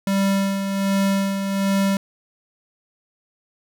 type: tone with tremolo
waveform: square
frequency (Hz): 196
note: G3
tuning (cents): 0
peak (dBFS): -17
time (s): 0.07-1.97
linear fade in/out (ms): 2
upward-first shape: sine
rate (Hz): 1.3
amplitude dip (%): 50
effects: none